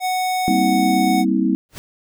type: tone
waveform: square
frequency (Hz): 740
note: F#5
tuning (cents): 0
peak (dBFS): -19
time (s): 0-1.25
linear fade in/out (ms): 50
type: chord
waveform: sine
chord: C dominant seventh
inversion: second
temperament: equal with one note detuned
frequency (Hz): 196 / 233.1 / 261.6 / 321.5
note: G3 / Bb3 / C4 / E4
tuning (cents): 0 / 0 / 0 / -43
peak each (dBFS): -20 / -22 / -20 / -20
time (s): 0.48-1.55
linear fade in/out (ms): 0
type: noise with exponential growth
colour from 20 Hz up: pink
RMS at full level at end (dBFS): -29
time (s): 1.69-1.78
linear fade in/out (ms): 0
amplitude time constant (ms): 18
effects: none

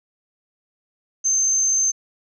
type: tone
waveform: sine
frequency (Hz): 6272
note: G8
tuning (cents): 0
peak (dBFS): -16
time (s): 1.24-1.92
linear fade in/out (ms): 20
effects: none

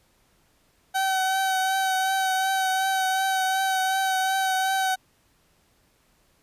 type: tone with vibrato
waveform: 30% pulse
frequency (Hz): 762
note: G5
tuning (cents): -49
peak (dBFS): -19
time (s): 0.94-4.96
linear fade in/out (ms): 20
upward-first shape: triangle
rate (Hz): 2.7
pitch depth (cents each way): 23
effects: pink hiss -64 dBFS RMS until 6.42 s + resampled to 32000 Hz

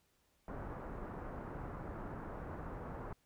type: low-pass noise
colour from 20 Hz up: pink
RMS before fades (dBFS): -45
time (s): 0.48-3.13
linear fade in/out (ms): 2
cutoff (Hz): 1400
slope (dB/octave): 24
effects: pink hiss -75 dBFS RMS until 3.25 s

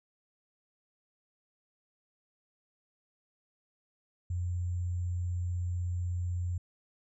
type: tone with sample-and-hold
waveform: sine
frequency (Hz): 88.4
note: F2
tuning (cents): +22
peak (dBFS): -30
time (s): 4.3-6.58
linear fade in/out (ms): 5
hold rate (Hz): 7350
effects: resampled to 24000 Hz

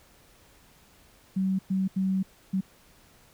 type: tone bursts at uneven times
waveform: sine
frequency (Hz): 190.2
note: F#3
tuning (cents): +48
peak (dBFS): -23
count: 4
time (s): 1.36-1.59 / 1.7-1.88 / 1.96-2.23 / 2.53-2.61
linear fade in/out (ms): 10
effects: pink hiss -58 dBFS RMS until 3.33 s

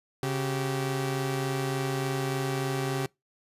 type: tone pair together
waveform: sawtooth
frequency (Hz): 136.51 / 386.1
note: C#3 / G4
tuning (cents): -26 / -26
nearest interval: octave + tritone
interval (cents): 1800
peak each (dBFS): -25 / -28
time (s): 0.23-3.06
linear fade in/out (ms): 0
effects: noise-tail reverb RT60 0.2 s tail -25 dB re dry + resampled to 32000 Hz

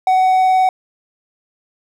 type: tone with vibrato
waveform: triangle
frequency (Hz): 749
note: F#5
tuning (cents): +21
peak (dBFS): -8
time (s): 0.07-0.69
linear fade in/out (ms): 2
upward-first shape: sine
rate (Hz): 19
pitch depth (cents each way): 9
effects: none

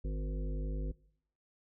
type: harmonic tone with a mistuned harmonic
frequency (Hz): 51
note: G#1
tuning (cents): -31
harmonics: 1 / 3 / 5 / 7 / 9 / 10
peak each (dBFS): -33 / -43 / -47 / -50 / -52 / -53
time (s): 0.04-0.92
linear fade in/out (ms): 10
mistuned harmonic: 3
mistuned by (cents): +16
effects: noise-tail reverb RT60 0.7 s tail -22 dB re dry

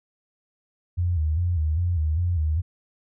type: tone with vibrato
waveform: sine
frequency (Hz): 82.6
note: E2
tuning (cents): +4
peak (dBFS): -20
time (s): 0.97-2.62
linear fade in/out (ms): 20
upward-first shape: square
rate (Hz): 2.5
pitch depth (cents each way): 110
effects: none

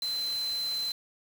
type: tone in noise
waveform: sine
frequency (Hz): 4068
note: C8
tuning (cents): -50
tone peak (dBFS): -29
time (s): 0.02-0.92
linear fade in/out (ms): 2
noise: white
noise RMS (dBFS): -43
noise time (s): 0.02-0.92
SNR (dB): +11
effects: none

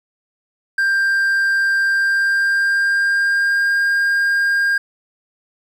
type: tone with pitch glide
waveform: triangle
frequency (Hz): 1586 to 1610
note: G6 to G6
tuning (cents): +20 to +46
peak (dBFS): -12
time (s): 0.78-4.78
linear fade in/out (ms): 5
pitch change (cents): +26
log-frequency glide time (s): 1.9-3.78
effects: 9-bit

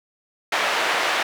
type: band-pass noise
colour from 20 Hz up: white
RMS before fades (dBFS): -22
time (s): 0.52-1.23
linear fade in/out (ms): 5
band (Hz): 510 to 2200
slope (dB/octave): 12
effects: none

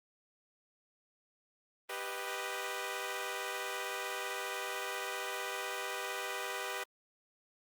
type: chord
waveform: 10% pulse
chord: G augmented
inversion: none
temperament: equal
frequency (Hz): 392 / 493.9 / 622.3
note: G4 / B4 / D#5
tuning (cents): 0 / 0 / 0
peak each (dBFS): -33 / -32 / -35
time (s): 1.89-6.84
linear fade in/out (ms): 10
effects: Opus 24 kbps

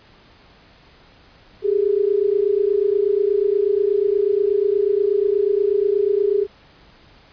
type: tone pair together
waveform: sine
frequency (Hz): 391.7 / 420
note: G4 / G#4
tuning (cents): -1 / +19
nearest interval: minor second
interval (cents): 120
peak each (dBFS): -18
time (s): 1.62-6.47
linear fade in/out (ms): 50
effects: pink hiss -50 dBFS RMS until 7.32 s + resampled to 11025 Hz

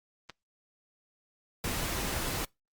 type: clicks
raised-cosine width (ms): 0.2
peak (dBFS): -25 / -32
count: 2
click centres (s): 0.297 / 0.303
type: noise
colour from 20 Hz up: pink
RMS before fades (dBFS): -33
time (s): 1.64-2.45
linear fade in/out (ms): 2
effects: noise-tail reverb RT60 0.2 s tail -25 dB re dry + Opus 32 kbps

